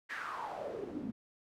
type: noise with band-pass filter sweep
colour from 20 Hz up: pink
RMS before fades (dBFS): -41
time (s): 0.09-1.12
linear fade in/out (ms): 20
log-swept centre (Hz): 1900 to 210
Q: 5.6
effects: none